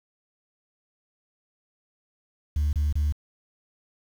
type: tone bursts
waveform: sine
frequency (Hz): 74.1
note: D2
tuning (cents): +16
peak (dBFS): -19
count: 3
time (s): 2.56-3.124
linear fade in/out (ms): 5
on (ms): 170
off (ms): 27
effects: tanh soft clip ceiling -19 dBFS + 8-bit